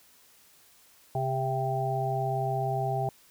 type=harmonic tone with a mistuned harmonic; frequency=132.9 Hz; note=C3; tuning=27 cents sharp; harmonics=1 / 3 / 5 / 6; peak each=-30 / -35 / -33 / -31 dBFS; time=1.15-3.09 s; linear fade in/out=2 ms; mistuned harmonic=6; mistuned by=-29 cents; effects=white hiss -59 dBFS RMS until 3.3 s